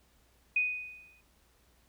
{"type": "tone with exponential decay", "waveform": "sine", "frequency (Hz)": 2489, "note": "D#7", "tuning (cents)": 0, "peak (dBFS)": -23, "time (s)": [0.56, 1.21], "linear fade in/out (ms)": 5, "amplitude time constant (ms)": 140, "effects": ["added 60 Hz sine -68 dBFS peak until 1.88 s", "pink hiss -68 dBFS RMS until 1.88 s"]}